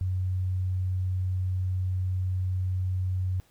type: tone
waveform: sine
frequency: 92.5 Hz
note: F#2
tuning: in tune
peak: -25 dBFS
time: 0.01-3.4 s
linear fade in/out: 0 ms
effects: pink hiss -63 dBFS RMS until 3.5 s